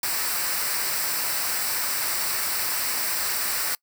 white noise with comb filter, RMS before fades -26 dBFS, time 0.03-3.75 s, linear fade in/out 2 ms, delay 0.3 ms, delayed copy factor -0.6, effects noise-tail reverb RT60 0.1 s tail -26 dB re dry

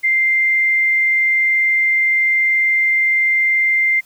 sine tone, 2093 Hz, C7, in tune, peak -12 dBFS, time 0.03-4.01 s, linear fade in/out 20 ms, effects white hiss -52 dBFS RMS until 4.05 s

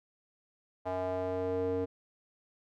square tone with band-pass filter sweep, 92.5 Hz, F#2, in tune, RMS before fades -33 dBFS, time 0.85-1.86 s, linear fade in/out 20 ms, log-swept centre 730 to 410 Hz, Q 3.4, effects none

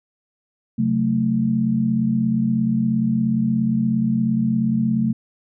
sine chord, F# diminished, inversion second, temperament just, 133.2 / 185 / 222 Hz, C3 / F#3 / A3, +31 / 0 / +16 cents, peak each -24 / -24 / -18 dBFS, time 0.78-5.13 s, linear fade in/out 10 ms, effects none

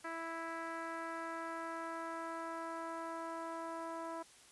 10% pulse tone with low-pass filter sweep, 329.6 Hz, E4, in tune, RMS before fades -43 dBFS, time 0.04-4.23 s, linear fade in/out 10 ms, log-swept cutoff 1800 to 1000 Hz, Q 1.5, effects white hiss -61 dBFS RMS until 4.51 s + resampled to 24000 Hz

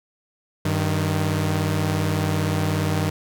sawtooth tone pair together, 96.5 / 154.96 Hz, G2 / D#3, -27 / -7 cents, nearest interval minor sixth, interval 820 cents, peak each -19 dBFS, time 0.65-3.1 s, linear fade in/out 5 ms, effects none

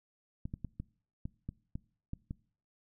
clicks, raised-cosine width 5 ms, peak -26 dBFS, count 9, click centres 0.455 / 0.539 / 0.647 / 0.8 / 1.255 / 1.49 / 1.755 / 2.134 / 2.309 s, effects noise-tail reverb RT60 0.5 s tail -23 dB re dry

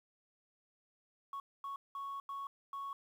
sine tone bursts at uneven times, 1108.7 Hz, C#6, in tune, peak -38 dBFS, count 5, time 1.33-1.4 / 1.64-1.76 / 1.95-2.2 / 2.29-2.47 / 2.73-2.93 s, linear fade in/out 2 ms, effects tanh soft clip ceiling -37 dBFS + 11-bit

